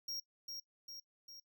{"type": "tone with echo", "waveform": "square", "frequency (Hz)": 5588, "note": "F8", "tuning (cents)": 0, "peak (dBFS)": -40, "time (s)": [0.08, 0.2], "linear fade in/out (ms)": 5, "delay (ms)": 400, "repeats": 3, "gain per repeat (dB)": -4, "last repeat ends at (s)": 1.4, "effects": ["noise-tail reverb RT60 0.1 s tail -21 dB re dry"]}